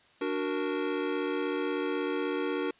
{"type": "chord", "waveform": "square", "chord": "D augmented", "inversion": "none", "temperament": "equal", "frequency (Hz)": [293.7, 370, 466.2], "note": ["D4", "F#4", "A#4"], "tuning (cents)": [0, 0, 0], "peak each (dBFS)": -34, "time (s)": [0.21, 2.71], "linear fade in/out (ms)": 5, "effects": ["white hiss -61 dBFS RMS until 2.79 s", "resampled to 8000 Hz"]}